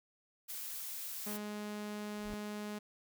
blue noise, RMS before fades -43 dBFS, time 0.48-1.38 s, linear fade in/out 20 ms
sawtooth tone, 209 Hz, G#3, 11 cents sharp, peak -36 dBFS, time 1.26-2.79 s, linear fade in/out 10 ms
brown noise with exponential growth, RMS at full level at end -40 dBFS, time 2.14-2.34 s, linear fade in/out 0 ms, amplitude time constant 42 ms
effects none

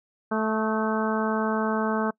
harmonic tone with a mistuned harmonic, 218.9 Hz, A3, 9 cents flat, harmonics 1 / 2 / 3 / 4 / 5 / 6 / 7, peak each -26 / -29 / -31 / -32 / -33 / -34 / -34 dBFS, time 0.31-2.11 s, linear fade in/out 10 ms, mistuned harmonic 6, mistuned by -33 cents, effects noise-tail reverb RT60 0.1 s tail -25 dB re dry

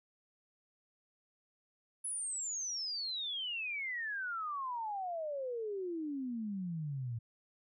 sine exponential sweep, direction down, 10450 to 111.9 Hz, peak -36 dBFS, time 2.04-7.19 s, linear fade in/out 10 ms, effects none

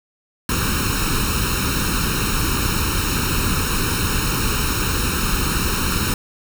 pink noise with comb filter, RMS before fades -20 dBFS, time 0.49-6.14 s, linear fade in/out 2 ms, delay 0.74 ms, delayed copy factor +0.9, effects none

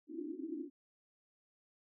pink band-pass noise, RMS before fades -43 dBFS, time 0.07-0.7 s, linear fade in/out 50 ms, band 270 to 350 Hz, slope 96 dB/octave, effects none

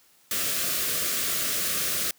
white band-stop noise, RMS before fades -27 dBFS, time 0.31-2.11 s, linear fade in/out 2 ms, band 700 to 1100 Hz, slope 96 dB/octave, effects white hiss -60 dBFS RMS until 2.18 s + high-pass 80 Hz 12 dB/octave

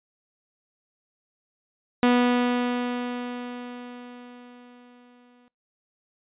sawtooth tone with exponential decay, 245.1 Hz, B3, 13 cents flat, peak -12 dBFS, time 2.03-5.48 s, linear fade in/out 0 ms, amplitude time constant 750 ms, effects noise-tail reverb RT60 0.2 s tail -24 dB re dry + resampled to 8000 Hz

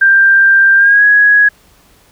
sine tone with pitch glide, 1584 to 1666.6 Hz, G6 to G#6, +18 to +6 cents, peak -4 dBFS, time 0.01-1.49 s, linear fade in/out 10 ms, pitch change +88 cents, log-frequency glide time 0.76-1.04 s, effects pink hiss -48 dBFS RMS until 2.11 s

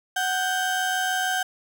35% pulse tone pair together, 743 / 1572.5 Hz, F#5 / G6, +7 / +5 cents, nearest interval octave + minor second, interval 1298 cents, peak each -24 dBFS, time 0.16-1.43 s, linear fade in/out 5 ms, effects none

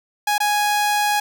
sawtooth tone with dropouts, 830.6 Hz, G#5, in tune, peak -13 dBFS, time 0.27-1.2 s, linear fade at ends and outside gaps 5 ms, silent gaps 0.381-0.402 s, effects none

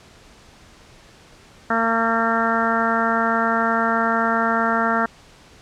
harmonic tone, 227.8 Hz, A#3, 40 cents flat, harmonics 1 / 2 / 3 / 4 / 5 / 6 / 7 / 8, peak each -24 / -28 / -24 / -26 / -28 / -22 / -27 / -28 dBFS, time 1.7-5.06 s, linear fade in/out 5 ms, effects pink hiss -48 dBFS RMS until 5.61 s + low-pass 7000 Hz 12 dB/octave

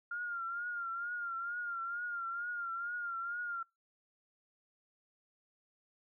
sine tone with vibrato, 1400 Hz, F6, 4 cents sharp, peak -36 dBFS, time 0.11-3.63 s, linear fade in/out 5 ms, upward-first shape triangle, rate 2.2 Hz, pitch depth 69 cents each way, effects noise-tail reverb RT60 0.2 s tail -24 dB re dry

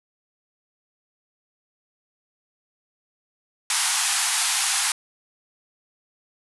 white band-pass noise, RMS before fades -23 dBFS, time 3.7-4.92 s, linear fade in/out 2 ms, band 730 to 11000 Hz, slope 96 dB/octave, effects none

